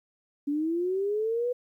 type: linear sweep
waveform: sine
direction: up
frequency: 281.7 to 498.3 Hz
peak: -25 dBFS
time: 0.47-1.53 s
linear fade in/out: 10 ms
effects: 11-bit